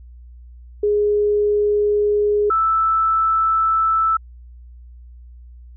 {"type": "tone pair in turn", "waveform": "sine", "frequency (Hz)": [415.2, 1318.2], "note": ["G#4", "E6"], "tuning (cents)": [0, 0], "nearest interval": "octave + minor sixth", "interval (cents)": 2000, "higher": "second", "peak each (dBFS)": -14, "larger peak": "neither", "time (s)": [[0.83, 2.5], [2.5, 4.17]], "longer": "neither", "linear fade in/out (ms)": 5, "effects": ["added 60 Hz sine -38 dBFS peak until 5.76 s"]}